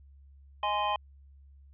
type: chord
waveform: square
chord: Ab major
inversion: second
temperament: just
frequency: 623 / 830.6 / 1038.3 Hz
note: Eb5 / Ab5 / C6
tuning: +2 / 0 / -14 cents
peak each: -37 / -31 / -31 dBFS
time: 0.63-0.96 s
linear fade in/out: 2 ms
effects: added 69 Hz sine -52 dBFS peak until 1.73 s + resampled to 8000 Hz